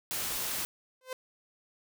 white noise, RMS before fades -34 dBFS, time 0.11-0.65 s, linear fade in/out 0 ms
sawtooth tone with exponential growth, 515 Hz, C5, 28 cents flat, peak -28 dBFS, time 1.01-1.13 s, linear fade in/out 2 ms, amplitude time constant 26 ms
effects none

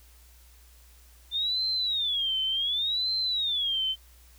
sine tone with vibrato, 3554 Hz, A7, 17 cents sharp, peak -25 dBFS, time 1.31-3.96 s, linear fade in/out 50 ms, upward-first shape sine, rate 0.68 Hz, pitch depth 250 cents each way, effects added 60 Hz sine -53 dBFS peak until 4.38 s + white hiss -59 dBFS RMS until 4.38 s

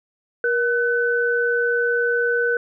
sine tone pair together, 474.8 / 1506 Hz, A#4 / F#6, +32 / +30 cents, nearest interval octave + minor sixth, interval 1998 cents, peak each -20 dBFS, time 0.44-2.57 s, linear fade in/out 2 ms, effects none

